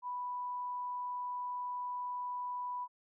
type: tone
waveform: sine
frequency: 987.8 Hz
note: B5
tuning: in tune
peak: -36 dBFS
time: 0.02-2.88 s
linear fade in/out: 50 ms
effects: none